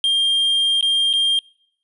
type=tone with dropouts; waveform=triangle; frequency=3202 Hz; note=G7; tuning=36 cents sharp; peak=-13 dBFS; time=0.04-1.39 s; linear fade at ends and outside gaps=1 ms; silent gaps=0.81-0.826 / 1.13-1.136 s; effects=noise-tail reverb RT60 0.7 s tail -25 dB re dry + resampled to 24000 Hz